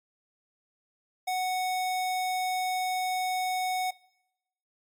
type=tone; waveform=square; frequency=740 Hz; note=F#5; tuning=in tune; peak=-28 dBFS; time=1.27-3.91 s; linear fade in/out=10 ms; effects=noise-tail reverb RT60 0.9 s tail -23 dB re dry + AAC 64 kbps